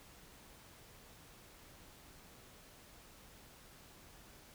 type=silence; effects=pink hiss -59 dBFS RMS until 4.54 s